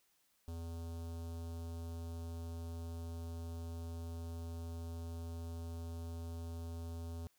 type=tone with notch filter; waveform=square; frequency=83.4 Hz; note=E2; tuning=21 cents sharp; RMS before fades=-44 dBFS; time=0.48-7.27 s; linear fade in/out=0 ms; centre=2000 Hz; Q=0.55; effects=white hiss -75 dBFS RMS until 7.38 s